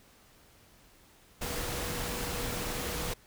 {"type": "tone in noise", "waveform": "sine", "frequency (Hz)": 484.4, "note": "B4", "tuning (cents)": -34, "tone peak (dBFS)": -43, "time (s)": [1.41, 3.14], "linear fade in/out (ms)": 10, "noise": "pink", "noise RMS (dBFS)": -35, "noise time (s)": [1.41, 3.14], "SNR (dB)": -11, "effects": ["pink hiss -60 dBFS RMS until 3.26 s"]}